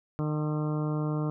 harmonic tone with a mistuned harmonic, 151.9 Hz, D#3, 41 cents flat, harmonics 1 / 2 / 3 / 4 / 5 / 6 / 7 / 8 / 9, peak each -28 / -33 / -38 / -41 / -46 / -48 / -44 / -45 / -49 dBFS, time 0.19-1.3 s, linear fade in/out 0 ms, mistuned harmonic 9, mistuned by -22 cents, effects none

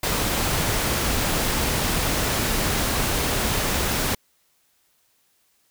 pink noise, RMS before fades -23 dBFS, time 0.03-4.15 s, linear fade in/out 5 ms, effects white hiss -65 dBFS RMS until 5.7 s

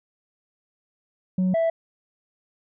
sine tone pair in turn, 185 / 659.3 Hz, F#3 / E5, 0 / 0 cents, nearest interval octave + minor seventh, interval 2200 cents, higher second, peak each -16 dBFS, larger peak neither, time 1.38-1.54 / 1.54-1.7 s, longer neither, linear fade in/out 5 ms, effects tanh soft clip ceiling -18 dBFS

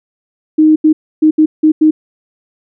sine tone bursts at uneven times, 310.6 Hz, D#4, 3 cents flat, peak -4 dBFS, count 6, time 0.58-0.76 / 0.84-0.93 / 1.22-1.31 / 1.38-1.46 / 1.63-1.72 / 1.81-1.91 s, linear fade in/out 10 ms, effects none

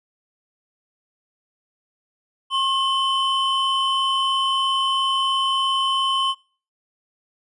triangle tone pair together, 1075 / 3041 Hz, C6 / F#7, +47 / +47 cents, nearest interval octave + tritone, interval 1800 cents, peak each -19 / -20 dBFS, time 2.5-6.35 s, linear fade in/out 50 ms, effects noise-tail reverb RT60 0.4 s tail -23 dB re dry + resampled to 24000 Hz

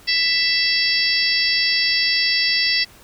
harmonic tone, 662 Hz, E5, 7 cents sharp, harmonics 3 / 4 / 5 / 6 / 7 / 8, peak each -22 / -25 / -28 / -28 / -20 / -22 dBFS, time 0.07-2.85 s, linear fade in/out 20 ms, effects pink hiss -47 dBFS RMS until 3.03 s

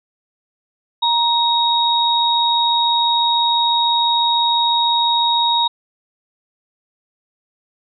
sine tone pair together, 940 / 3766 Hz, A#5 / A#7, +14 / +17 cents, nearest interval 2 octaves, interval 2403 cents, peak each -16 dBFS, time 1.02-5.68 s, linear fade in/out 10 ms, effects none

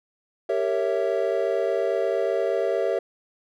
triangle chord, G diminished seventh, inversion none, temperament equal with one note detuned, 392 / 460.5 / 554.4 / 659.3 Hz, G4 / Bb4 / Db5 / Fb5, 0 / -21 / 0 / 0 cents, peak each -25 dBFS, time 0.49-2.99 s, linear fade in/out 5 ms, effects none

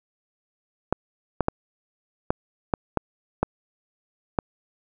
clicks, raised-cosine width 1 ms, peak -6 dBFS, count 8, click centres 0.926 / 1.407 / 1.484 / 2.305 / 2.738 / 2.973 / 3.43 / 4.388 s, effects none

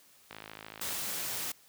click train, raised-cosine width 0.3 ms, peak -27 dBFS, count 34, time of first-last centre 0.31-0.927 s, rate 53.5 Hz
white noise, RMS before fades -36 dBFS, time 0.81-1.52 s, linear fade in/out 5 ms
effects white hiss -61 dBFS RMS until 1.68 s + high-pass 80 Hz 12 dB/octave

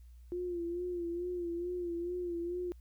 sine tone with vibrato, 349.2 Hz, F4, in tune, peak -34 dBFS, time 0.32-2.72 s, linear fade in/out 0 ms, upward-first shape sine, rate 2.3 Hz, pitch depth 51 cents each way, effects added 60 Hz sine -51 dBFS peak until 2.8 s + white hiss -75 dBFS RMS until 2.8 s

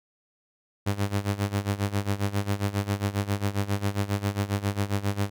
sawtooth tone with tremolo, 100.7 Hz, G2, 47 cents sharp, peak -18 dBFS, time 0.86-5.3 s, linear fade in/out 10 ms, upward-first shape sine, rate 7.4 Hz, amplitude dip 85%, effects none

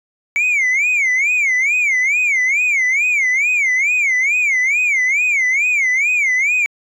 sine tone with vibrato, 2234 Hz, C#7, 13 cents sharp, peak -10 dBFS, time 0.36-6.66 s, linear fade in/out 0 ms, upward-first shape sine, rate 2.3 Hz, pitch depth 200 cents each way, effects tanh soft clip ceiling -12 dBFS

